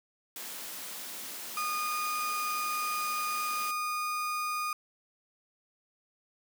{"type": "high-pass noise", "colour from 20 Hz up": "white", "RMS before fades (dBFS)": -41, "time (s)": [0.36, 3.71], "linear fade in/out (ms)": 2, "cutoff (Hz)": 170, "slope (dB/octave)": 24}
{"type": "tone", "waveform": "35% pulse", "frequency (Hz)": 1227, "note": "D#6", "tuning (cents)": -25, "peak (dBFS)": -29, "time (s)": [1.57, 4.73], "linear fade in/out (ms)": 2}
{"effects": []}